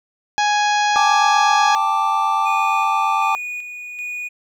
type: harmonic tone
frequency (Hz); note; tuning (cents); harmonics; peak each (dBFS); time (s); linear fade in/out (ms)
832; G#5; +3; 1 / 2 / 3 / 4 / 5 / 6 / 7 / 8; -16 / -22 / -26 / -28 / -30 / -32 / -33 / -34; 0.38-1.75; 0
type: chord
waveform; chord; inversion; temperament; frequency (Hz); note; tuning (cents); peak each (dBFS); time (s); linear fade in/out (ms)
triangle; G suspended second; none; equal with one note detuned; 791.3 / 880 / 1174.7; G5 / A5 / D6; +16 / 0 / 0; -20 / -18 / -17; 0.96-3.35; 0
type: tone with tremolo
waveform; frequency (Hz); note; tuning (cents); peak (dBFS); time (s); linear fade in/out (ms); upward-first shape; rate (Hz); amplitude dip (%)
triangle; 2461; D#7; -20; -23; 2.45-4.29; 20; square; 1.3; 45
effects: none